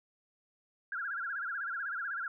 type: tone with vibrato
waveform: sine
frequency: 1499 Hz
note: F#6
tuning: 22 cents sharp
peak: -34 dBFS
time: 0.92-2.28 s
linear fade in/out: 2 ms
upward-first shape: sine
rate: 16 Hz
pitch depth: 180 cents each way
effects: none